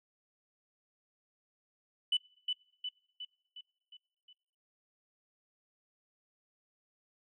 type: tone with echo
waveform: sine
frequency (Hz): 2987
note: F#7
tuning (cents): +16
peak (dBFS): -25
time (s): 2.12-2.17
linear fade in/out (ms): 5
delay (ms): 360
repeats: 6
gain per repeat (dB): -5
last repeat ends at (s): 4.33
effects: noise-tail reverb RT60 0.8 s tail -26 dB re dry + tanh soft clip ceiling -22 dBFS